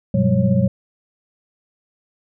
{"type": "tone cluster", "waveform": "sine", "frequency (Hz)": [97, 123.2, 182.6, 198.4, 549], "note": ["G2", "B2", "F#3", "G3", "C#5"], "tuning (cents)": [-18, -4, -23, 21, -17], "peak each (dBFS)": [-24, -18, -18, -19, -24], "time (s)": [0.14, 0.68], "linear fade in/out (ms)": 5, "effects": []}